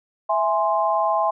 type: chord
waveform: sine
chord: E augmented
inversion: none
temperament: equal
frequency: 659.3 / 830.6 / 1046.5 Hz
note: E5 / G#5 / B#5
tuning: 0 / 0 / 0 cents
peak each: -22 dBFS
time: 0.29-1.31 s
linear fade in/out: 10 ms
effects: none